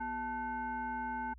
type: tone with frequency modulation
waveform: sine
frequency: 880 Hz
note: A5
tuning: in tune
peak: -35 dBFS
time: 0-1.34 s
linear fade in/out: 10 ms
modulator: 635 Hz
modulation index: 0.88
effects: added 60 Hz sine -51 dBFS peak until 1.38 s